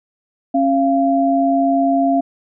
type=tone pair together; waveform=sine; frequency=273 / 687.9 Hz; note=C#4 / F5; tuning=-26 / -26 cents; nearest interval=octave + major third; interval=1600 cents; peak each=-15 dBFS; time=0.54-2.21 s; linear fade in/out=10 ms; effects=none